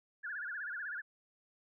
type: tone with vibrato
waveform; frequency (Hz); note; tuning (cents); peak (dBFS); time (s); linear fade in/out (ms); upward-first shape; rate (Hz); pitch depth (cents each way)
sine; 1568; G6; 0; -38; 0.23-1.02; 20; sine; 16; 190
effects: none